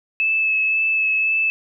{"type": "tone with vibrato", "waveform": "sine", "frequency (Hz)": 2609, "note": "E7", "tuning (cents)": -18, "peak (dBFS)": -16, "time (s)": [0.2, 1.5], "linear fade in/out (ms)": 0, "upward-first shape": "sine", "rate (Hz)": 1.9, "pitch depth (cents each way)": 14, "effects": []}